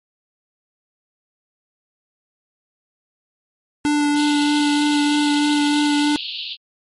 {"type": "tone with vibrato", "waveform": "square", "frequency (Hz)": 293.7, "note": "D4", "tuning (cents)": 0, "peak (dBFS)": -16, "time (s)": [3.85, 6.16], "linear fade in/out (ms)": 0, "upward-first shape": "sine", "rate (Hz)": 3.2, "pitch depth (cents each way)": 11}
{"type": "band-pass noise", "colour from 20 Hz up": "pink", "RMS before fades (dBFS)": -29, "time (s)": [4.14, 6.57], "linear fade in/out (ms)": 50, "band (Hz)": [2700, 4500], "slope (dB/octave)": 96}
{"effects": ["MP3 48 kbps"]}